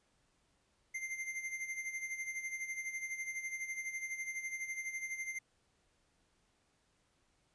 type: tone with tremolo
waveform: square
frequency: 2093 Hz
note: C7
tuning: in tune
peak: -37 dBFS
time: 0.94-5.39 s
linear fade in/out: 10 ms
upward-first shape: sine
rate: 12 Hz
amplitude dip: 65%
effects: pink hiss -75 dBFS RMS until 7.54 s + resampled to 22050 Hz